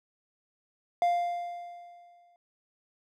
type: tone with exponential decay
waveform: triangle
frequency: 698.5 Hz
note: F5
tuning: in tune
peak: -19 dBFS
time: 1.02-2.36 s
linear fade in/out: 1 ms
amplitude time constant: 290 ms
effects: none